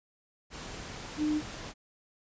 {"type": "tone in noise", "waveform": "sine", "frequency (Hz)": 303.2, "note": "D#4", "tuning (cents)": -45, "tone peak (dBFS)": -26, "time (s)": [1.17, 1.42], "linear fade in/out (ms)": 50, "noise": "pink", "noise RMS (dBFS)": -42, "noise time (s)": [0.5, 1.74], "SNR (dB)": 13, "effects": ["resampled to 16000 Hz"]}